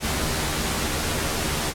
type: noise with comb filter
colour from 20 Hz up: pink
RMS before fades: -25 dBFS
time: 0-1.74 s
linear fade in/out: 50 ms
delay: 13 ms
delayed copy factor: +0.6
effects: low-pass 12000 Hz 12 dB/octave